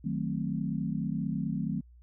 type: chord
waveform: sine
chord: D# diminished seventh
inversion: none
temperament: equal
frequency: 155.56 / 185 / 220 / 261.6 Hz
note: D#3 / F#3 / A3 / C4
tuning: 0 / 0 / 0 / 0 cents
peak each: -34 / -34 / -34 / -37 dBFS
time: 0.04-1.81 s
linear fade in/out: 10 ms
effects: added 60 Hz sine -52 dBFS peak until 2.02 s